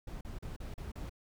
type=noise bursts; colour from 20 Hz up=brown; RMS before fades=-42 dBFS; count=6; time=0.07-1.095 s; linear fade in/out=5 ms; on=140 ms; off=37 ms; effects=none